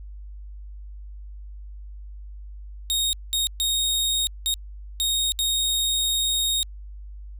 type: tone bursts at uneven times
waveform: sawtooth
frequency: 3729 Hz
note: A#7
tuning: in tune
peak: -18 dBFS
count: 6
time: 2.9-3.13 / 3.33-3.47 / 3.6-4.27 / 4.46-4.54 / 5-5.32 / 5.39-6.63 s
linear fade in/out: 0 ms
effects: added 50 Hz sine -36 dBFS peak until 7.39 s